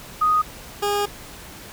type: tone pair in turn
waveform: sine / 20% pulse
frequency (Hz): 1244.5 / 408.9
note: D#6 / G#4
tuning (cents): 0 / -27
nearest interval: octave + perfect fifth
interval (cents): 1927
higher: first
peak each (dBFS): -15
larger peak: neither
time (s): 0.21-0.42 / 0.82-1.06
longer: second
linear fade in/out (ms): 10
effects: pink hiss -40 dBFS RMS until 1.72 s